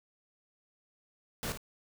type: noise with echo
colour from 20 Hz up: pink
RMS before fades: -36 dBFS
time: 1.43-1.52 s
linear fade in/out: 0 ms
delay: 54 ms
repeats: 1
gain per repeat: -8 dB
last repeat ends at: 1.574 s
effects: none